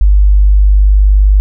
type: tone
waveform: sine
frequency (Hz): 49.85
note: G1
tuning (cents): +30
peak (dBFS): -3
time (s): 0.01-1.4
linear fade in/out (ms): 0
effects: none